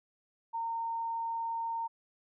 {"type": "tone", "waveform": "sine", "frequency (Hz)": 917, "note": "A#5", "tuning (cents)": -29, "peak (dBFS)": -32, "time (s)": [0.53, 1.88], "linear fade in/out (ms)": 20, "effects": []}